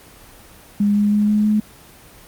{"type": "tone with pitch steps", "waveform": "sine", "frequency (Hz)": [204.7, 206.6, 208.5, 210.5, 212.4], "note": ["G#3", "G#3", "G#3", "G#3", "G#3"], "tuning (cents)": [-25, -9, 7, 24, 39], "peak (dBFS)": -13, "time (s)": [0.8, 1.6], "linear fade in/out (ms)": 5, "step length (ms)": 160, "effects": ["pink hiss -44 dBFS RMS until 2.27 s", "Opus 24 kbps"]}